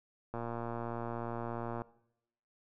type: click train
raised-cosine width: 1 ms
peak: -25 dBFS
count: 174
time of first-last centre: 0.34-1.819 s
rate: 117 Hz
effects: noise-tail reverb RT60 0.8 s tail -20 dB re dry